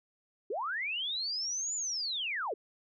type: linear two-way sweep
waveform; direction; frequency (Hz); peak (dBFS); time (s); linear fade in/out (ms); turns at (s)
sine; up then down; 349.2 to 7100 to 349.2; -32; 0.5-2.54; 5; 1.75
effects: none